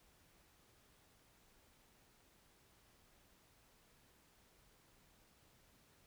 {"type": "silence", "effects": ["pink hiss -70 dBFS RMS until 6.06 s"]}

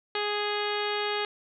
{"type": "harmonic tone with a mistuned harmonic", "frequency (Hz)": 415.3, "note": "G#4", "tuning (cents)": 0, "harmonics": [1, 2, 3, 4, 5, 6, 7, 8, 9, 10], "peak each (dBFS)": [-31, -34, -36, -37, -38, -39, -39, -40, -41, -41], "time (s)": [0.15, 1.25], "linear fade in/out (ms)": 2, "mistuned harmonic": 10, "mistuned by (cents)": 59, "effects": []}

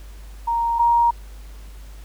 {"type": "tone pair in turn", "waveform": "sine", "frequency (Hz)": [932.3, 940.4], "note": ["A#5", "A#5"], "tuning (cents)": [0, 15], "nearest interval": "unison", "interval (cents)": 15, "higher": "second", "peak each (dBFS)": [-18, -13], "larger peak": "second", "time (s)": [[0.47, 0.79], [0.79, 1.11]], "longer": "neither", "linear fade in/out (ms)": 10, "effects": ["added 50 Hz sine -36 dBFS peak until 2.04 s", "pink hiss -50 dBFS RMS until 2.04 s"]}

